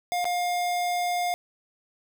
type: tone with dropouts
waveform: square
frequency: 709 Hz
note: F5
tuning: 26 cents sharp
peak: -25 dBFS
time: 0.12-1.34 s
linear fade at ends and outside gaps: 0 ms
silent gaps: 0.244-0.253 s
effects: none